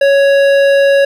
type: tone with hard clipping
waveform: triangle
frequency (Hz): 556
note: C#5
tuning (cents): +5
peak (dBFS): -8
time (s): 0.01-1.05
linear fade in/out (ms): 5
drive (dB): 16
effects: none